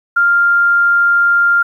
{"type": "tone", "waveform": "sine", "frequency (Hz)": 1396.9, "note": "F6", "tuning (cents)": 0, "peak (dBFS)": -8, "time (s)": [0.16, 1.63], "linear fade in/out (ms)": 10, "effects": ["8-bit"]}